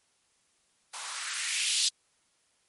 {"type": "noise with band-pass filter sweep", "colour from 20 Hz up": "violet", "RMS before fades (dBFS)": -31, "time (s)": [0.93, 1.89], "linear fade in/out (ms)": 10, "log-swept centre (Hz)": [820, 4100], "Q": 2.3, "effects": ["white hiss -70 dBFS RMS until 2.68 s", "MP3 48 kbps"]}